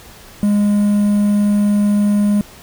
triangle tone with quantisation, 205.8 Hz, G#3, 16 cents flat, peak -9 dBFS, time 0.43-2.41 s, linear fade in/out 0 ms, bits 6, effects pink hiss -40 dBFS RMS until 2.62 s

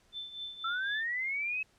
sine tone with tremolo, 3534 Hz, A7, 7 cents sharp, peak -36 dBFS, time 0.12-1.04 s, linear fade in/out 50 ms, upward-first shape triangle, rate 4 Hz, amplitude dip 75%
sine linear sweep, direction up, 1318.5 to 2589 Hz, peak -31 dBFS, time 0.64-1.63 s, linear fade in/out 5 ms
effects pink hiss -67 dBFS RMS until 1.78 s + low-pass 9000 Hz 12 dB/octave

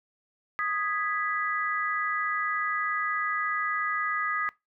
sine chord, G# minor, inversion second, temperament equal, 1244.5 / 1661.2 / 1975.5 Hz, D#6 / G#6 / B6, 0 / 0 / 0 cents, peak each -29 / -32 / -32 dBFS, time 0.59-4.49 s, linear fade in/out 0 ms, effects noise-tail reverb RT60 0.2 s tail -21 dB re dry

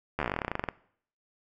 slowing click train, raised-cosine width 0.5 ms, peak -14 dBFS, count 20, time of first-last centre 0.19-0.687 s, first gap 12 ms, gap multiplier 1.08, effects noise-tail reverb RT60 0.6 s tail -20 dB re dry

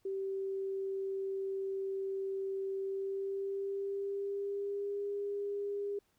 sine tone with pitch glide, 387.8 to 404.5 Hz, G4 to G#4, -19 to -46 cents, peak -34 dBFS, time 0.05-5.99 s, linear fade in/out 5 ms, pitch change +73 cents, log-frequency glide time 2.78-5.03 s, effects pink hiss -75 dBFS RMS until 6.18 s

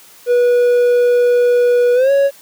triangle tone with pitch glide, 486.7 to 555.9 Hz, B4 to C#5, -25 to +5 cents, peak -7 dBFS, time 0.26-2.31 s, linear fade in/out 50 ms, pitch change +230 cents, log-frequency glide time 1.94-2.11 s, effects white hiss -43 dBFS RMS until 2.41 s + high-pass 150 Hz 12 dB/octave

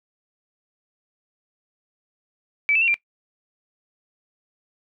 sine tone with pitch steps, 2305 / 2634 / 2737 / 2373 Hz, D7 / E7 / F7 / D7, -33 / -2 / -36 / +17 cents, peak -16 dBFS, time 2.69-2.942 s, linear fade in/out 0 ms, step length 63 ms, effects noise-tail reverb RT60 0.1 s tail -20 dB re dry

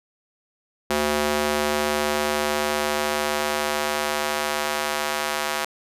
square tone with high-pass filter sweep, 74.4 Hz, D2, 23 cents sharp, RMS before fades -24 dBFS, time 0.9-5.65 s, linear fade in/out 5 ms, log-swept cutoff 350 to 810 Hz, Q 0.78, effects resampled to 32000 Hz

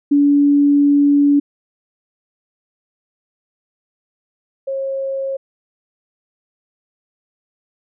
sine tone pair in turn, 286.4 / 540.7 Hz, D4 / C#5, -43 / -43 cents, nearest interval major seventh, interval 1100 cents, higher second, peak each -9 / -19 dBFS, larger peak first, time 0.11-1.4 / 4.67-5.37 s, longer first, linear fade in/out 10 ms, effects none

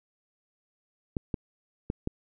clicks, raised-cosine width 3 ms, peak -16 dBFS, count 4, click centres 1.168 / 1.342 / 1.901 / 2.074 s, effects none

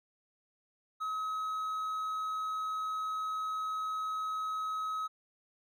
triangle tone, 1277 Hz, D#6, 45 cents sharp, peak -31 dBFS, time 1-5.08 s, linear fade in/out 20 ms, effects none

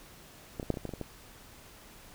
clicks, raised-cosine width 2 ms, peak -21 / -25 / -13 / -26 / -23 / -22 / -26 / -24 / -22 dBFS, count 9, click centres 0.598 / 0.629 / 0.703 / 0.741 / 0.772 / 0.853 / 0.892 / 0.937 / 1.013 s, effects pink hiss -53 dBFS RMS until 2.14 s

